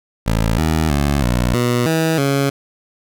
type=tone with pitch steps; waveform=15% pulse; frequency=55.2 / 79.3 / 71.3 / 60.6 / 121.6 / 161.4 / 138.9 Hz; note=A1 / D#2 / C#2 / B1 / B2 / E3 / C#3; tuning=+6 / +33 / +49 / -32 / -26 / -36 / +4 cents; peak=-8 dBFS; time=0.26-2.5 s; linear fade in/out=10 ms; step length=320 ms; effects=none